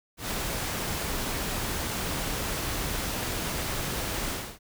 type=noise with ADSR envelope; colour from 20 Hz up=pink; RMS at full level=-29 dBFS; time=0.17-4.59 s; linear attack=140 ms; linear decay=3 ms; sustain=-2 dB; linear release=290 ms; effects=none